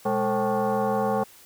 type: tone with frequency modulation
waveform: sine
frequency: 120 Hz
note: B2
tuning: 49 cents flat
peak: -21 dBFS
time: 0.05-1.24 s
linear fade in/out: 10 ms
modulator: 327 Hz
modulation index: 2.7
effects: white hiss -51 dBFS RMS until 1.45 s